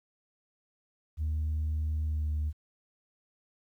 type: tone with pitch glide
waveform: sine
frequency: 77.3 to 75.71 Hz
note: D#2 to D#2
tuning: -11 to -47 cents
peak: -26 dBFS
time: 1.17-2.53 s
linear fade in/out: 50 ms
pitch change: -36 cents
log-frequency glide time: 2.06-2.32 s
effects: tanh soft clip ceiling -26 dBFS + 11-bit